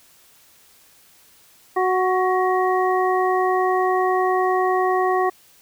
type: harmonic tone with a mistuned harmonic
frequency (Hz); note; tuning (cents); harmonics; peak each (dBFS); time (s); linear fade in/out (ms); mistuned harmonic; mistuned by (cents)
370; F#4; 0; 1 / 2 / 3 / 5; -20 / -21 / -23 / -29; 1.76-5.3; 10; 5; +32
effects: white hiss -53 dBFS RMS until 5.61 s